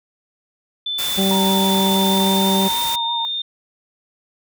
sine tone with pitch glide, 3520 to 3632 Hz, A7 to A#7, 0 to -46 cents, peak -21 dBFS, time 0.86-3.42 s, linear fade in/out 5 ms, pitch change +54 cents, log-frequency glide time 1.71-2.86 s
white noise, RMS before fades -26 dBFS, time 0.98-2.96 s, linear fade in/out 10 ms
harmonic tone, 193.5 Hz, G3, 22 cents flat, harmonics 1 / 2 / 3 / 4, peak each -17 / -23 / -27 / -29 dBFS, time 1.17-2.69 s, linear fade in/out 20 ms
sine tone with vibrato, 932.3 Hz, A#5, in tune, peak -22 dBFS, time 1.31-3.25 s, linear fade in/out 0 ms, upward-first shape sine, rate 6.2 Hz, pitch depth 28 cents each way
effects none

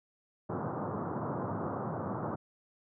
pink band-pass noise, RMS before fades -36 dBFS, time 0.49-2.36 s, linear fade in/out 10 ms, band 100 to 1300 Hz, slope 48 dB/octave, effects none

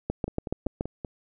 two click trains, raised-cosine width 2 ms, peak -20 / -13 dBFS, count 5 / 6, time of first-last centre 0.28-1.048 / 0.1-0.809 s, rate 5.21 / 7.05 Hz, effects none

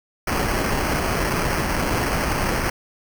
pink noise with sample-and-hold, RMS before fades -22 dBFS, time 0.27-2.7 s, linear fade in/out 5 ms, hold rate 3675 Hz, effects none

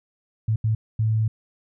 sine tone bursts at uneven times, 110 Hz, A2, in tune, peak -18 dBFS, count 3, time 0.48-0.56 / 0.64-0.75 / 0.99-1.28 s, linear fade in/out 5 ms, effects none

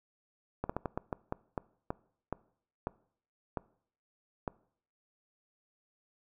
slowing click train, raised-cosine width 1 ms, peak -19 dBFS, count 13, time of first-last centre 0.64-4.478 s, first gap 55 ms, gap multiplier 1.29, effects noise-tail reverb RT60 0.6 s tail -22 dB re dry

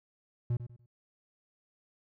triangle tone with echo, 120 Hz, B2, 49 cents flat, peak -25 dBFS, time 0.5-0.57 s, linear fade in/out 5 ms, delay 97 ms, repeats 3, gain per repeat -11 dB, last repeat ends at 0.861 s, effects none

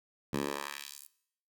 10% pulse tone with high-pass filter sweep, 71 Hz, C#2, 42 cents sharp, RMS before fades -38 dBFS, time 0.33-1.07 s, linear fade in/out 5 ms, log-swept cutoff 150 to 12000 Hz, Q 1, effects noise-tail reverb RT60 0.7 s tail -19 dB re dry

